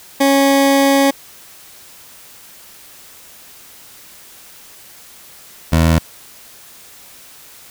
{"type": "tone pair in turn", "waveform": "20% pulse", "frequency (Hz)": [275.7, 81.47], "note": ["C#4", "E2"], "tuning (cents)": [-9, -20], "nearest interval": "octave + major sixth", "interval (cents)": 2111, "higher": "first", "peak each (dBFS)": -5, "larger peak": "neither", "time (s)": [[0.2, 1.11], [5.72, 5.99]], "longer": "first", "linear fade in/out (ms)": 10, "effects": ["white hiss -41 dBFS RMS until 7.7 s"]}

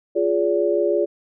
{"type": "chord", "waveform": "sine", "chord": "D diminished", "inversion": "first", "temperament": "equal with one note detuned", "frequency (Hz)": [349.2, 415.3, 574.2], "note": ["F4", "Ab4", "D5"], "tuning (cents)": [0, 0, -39], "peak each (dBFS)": -21, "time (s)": [0.15, 1.06], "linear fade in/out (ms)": 20, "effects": []}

